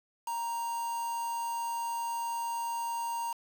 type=tone with quantisation; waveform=triangle; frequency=932.3 Hz; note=A#5; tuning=in tune; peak=-30 dBFS; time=0.27-3.33 s; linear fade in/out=5 ms; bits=7; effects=none